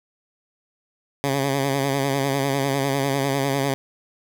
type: tone with vibrato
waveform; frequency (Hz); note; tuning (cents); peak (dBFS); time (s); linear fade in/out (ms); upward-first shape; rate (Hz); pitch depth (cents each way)
10% pulse; 137.8; C#3; -10; -12; 1.24-3.74; 0; sine; 10; 52
effects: none